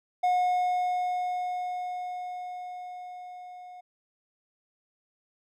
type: tone with level ramp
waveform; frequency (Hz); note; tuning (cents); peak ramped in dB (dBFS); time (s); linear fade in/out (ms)
triangle; 724; F#5; -38; -19 to -41; 0.23-3.81; 10
effects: none